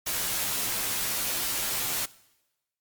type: noise with comb filter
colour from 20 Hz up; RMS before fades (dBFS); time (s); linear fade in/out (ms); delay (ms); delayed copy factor
white; -29; 0.06-2.06; 10; 13; -0.8
effects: noise-tail reverb RT60 1.0 s tail -21 dB re dry + MP3 96 kbps